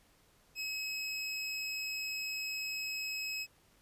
25% pulse tone, 2562 Hz, E7, 50 cents flat, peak -32 dBFS, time 0.55-3.47 s, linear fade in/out 50 ms, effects pink hiss -67 dBFS RMS until 3.81 s + resampled to 32000 Hz

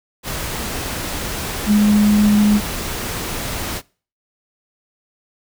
sine tone in noise, 208.6 Hz, G#3, 8 cents sharp, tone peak -10 dBFS, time 1.66-2.61 s, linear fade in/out 50 ms, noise pink, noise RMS -25 dBFS, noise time 0.23-3.82 s, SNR +12 dB, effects noise-tail reverb RT60 0.4 s tail -24 dB re dry

